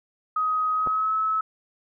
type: tone with pitch glide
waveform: sine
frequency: 1259 to 1295.9 Hz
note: D#6 to E6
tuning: +20 to -30 cents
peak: -21 dBFS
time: 0.36-1.41 s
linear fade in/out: 5 ms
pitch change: +50 cents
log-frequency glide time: 0.73-1.14 s
type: clicks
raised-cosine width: 1 ms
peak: -25 / -18 dBFS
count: 2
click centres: 0.865 / 0.873 s
effects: none